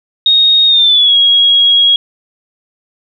sine tone with pitch glide, 3729 to 3303 Hz, A#7 to G#7, 0 to -10 cents, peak -5 dBFS, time 0.26-1.96 s, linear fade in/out 2 ms, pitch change -210 cents, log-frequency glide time 0.67-1.15 s, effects none

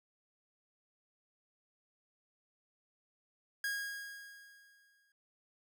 45% pulse tone with exponential decay, 1637 Hz, G#6, 25 cents flat, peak -33 dBFS, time 3.64-5.12 s, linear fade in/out 2 ms, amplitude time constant 320 ms, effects none

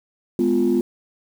sine chord, F diminished, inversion first, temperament just, 209.5 / 251.4 / 349.2 Hz, Ab3 / Cb4 / F4, +15 / +31 / 0 cents, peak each -22 / -19 / -18 dBFS, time 0.39-0.81 s, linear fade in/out 2 ms, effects tanh soft clip ceiling -9 dBFS + 7-bit

